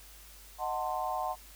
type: chord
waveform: sine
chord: D# diminished seventh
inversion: none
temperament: equal with one note detuned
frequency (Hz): 622.3 / 740 / 891.8 / 1046.5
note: D#5 / F#5 / A5 / C6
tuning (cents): 0 / 0 / +23 / 0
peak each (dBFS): -39 / -34 / -37 / -37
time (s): 0.58-1.36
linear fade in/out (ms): 50
effects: added 50 Hz sine -54 dBFS peak until 1.55 s + white hiss -54 dBFS RMS until 1.55 s